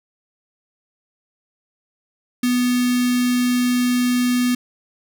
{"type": "tone with notch filter", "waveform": "square", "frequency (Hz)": 246.9, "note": "B3", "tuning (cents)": 0, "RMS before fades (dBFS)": -18, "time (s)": [2.43, 4.55], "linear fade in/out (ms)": 5, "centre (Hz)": 720, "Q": 0.51, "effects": []}